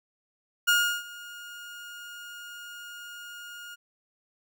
30% pulse tone with ADSR envelope, 1426 Hz, F6, 36 cents sharp, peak -16 dBFS, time 0.67-3.76 s, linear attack 17 ms, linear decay 340 ms, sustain -22 dB, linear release 23 ms, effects none

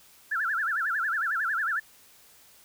sine tone with vibrato, 1532 Hz, G6, 40 cents flat, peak -25 dBFS, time 0.31-1.8 s, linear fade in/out 10 ms, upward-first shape sine, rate 11 Hz, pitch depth 250 cents each way, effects white hiss -56 dBFS RMS until 2.64 s

